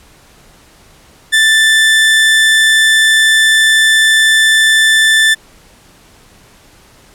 30% pulse tone, 1766 Hz, A6, 6 cents sharp, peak -4 dBFS, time 1.32-5.35 s, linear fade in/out 20 ms, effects pink hiss -44 dBFS RMS until 7.14 s + low-pass 12000 Hz 12 dB/octave

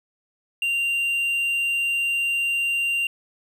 triangle tone, 2775 Hz, F7, 12 cents flat, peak -19 dBFS, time 0.62-3.07 s, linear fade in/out 2 ms, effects none

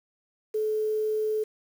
sine tone with quantisation, 431.1 Hz, A4, 35 cents flat, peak -24 dBFS, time 0.54-1.44 s, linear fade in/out 10 ms, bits 8, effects none

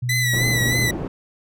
sine tone with pitch glide, 123.47 to 122.05 Hz, B2 to B2, 0 to -20 cents, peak -21 dBFS, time 0.02-0.89 s, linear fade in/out 10 ms, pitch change -20 cents, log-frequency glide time 0.27-0.34 s
sawtooth tone with vibrato, 1975.5 Hz, B6, in tune, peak -16 dBFS, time 0.09-0.91 s, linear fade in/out 5 ms, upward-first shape sine, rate 3.2 Hz, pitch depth 51 cents each way
white low-pass noise, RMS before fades -27 dBFS, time 0.33-1.08 s, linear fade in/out 5 ms, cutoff 350 Hz, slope 12 dB/octave
effects none

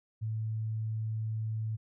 sine tone, 110 Hz, A2, in tune, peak -31 dBFS, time 0.21-1.77 s, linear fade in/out 20 ms, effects none

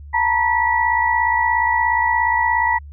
sine tone cluster, 900 / 957 / 1948 Hz, A5 / A#5 / B6, +39 / +45 / -24 cents, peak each -19 / -19 / -19 dBFS, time 0.13-2.79 s, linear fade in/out 20 ms, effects added 72 Hz sine -34 dBFS peak until 2.92 s

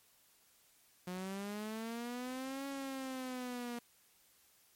sawtooth linear two-way sweep, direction up then down, 178.5 to 277.2 to 237.2 Hz, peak -36 dBFS, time 1.07-3.79 s, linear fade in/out 5 ms, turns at 2.67 s, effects white hiss -68 dBFS RMS until 4.75 s + MP3 64 kbps

